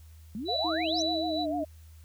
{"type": "exponential sweep", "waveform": "sine", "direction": "up", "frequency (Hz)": [194.6, 6330], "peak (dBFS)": -33, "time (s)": [0.35, 1.02], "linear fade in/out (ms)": 0}
{"type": "tone with tremolo", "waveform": "sine", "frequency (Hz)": 3951, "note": "B7", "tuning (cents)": 0, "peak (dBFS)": -29, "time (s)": [0.45, 1.46], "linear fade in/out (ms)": 50, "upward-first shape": "sine", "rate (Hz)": 2.1, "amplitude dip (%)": 60}
{"type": "tone with vibrato", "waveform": "sine", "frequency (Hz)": 670, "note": "E5", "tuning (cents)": 28, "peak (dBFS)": -30, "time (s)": [0.48, 1.65], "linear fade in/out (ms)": 10, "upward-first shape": "sine", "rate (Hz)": 6.7, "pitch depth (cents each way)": 130}
{"type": "tone with pitch glide", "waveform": "sine", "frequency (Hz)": [322.5, 295.7], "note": ["E4", "D4"], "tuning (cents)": [-38, 12], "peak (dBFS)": -31, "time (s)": [0.64, 1.64], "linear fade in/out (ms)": 10, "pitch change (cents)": -150, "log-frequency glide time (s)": [1.23, 1.53]}
{"effects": ["added 79 Hz sine -48 dBFS peak until 2.04 s", "white hiss -63 dBFS RMS until 2.04 s"]}